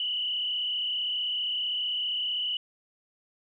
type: tone with frequency modulation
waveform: sine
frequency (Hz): 2960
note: F#7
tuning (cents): 0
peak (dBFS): -27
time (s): 0-2.57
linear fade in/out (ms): 2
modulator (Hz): 35.4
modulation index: 2.6
effects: none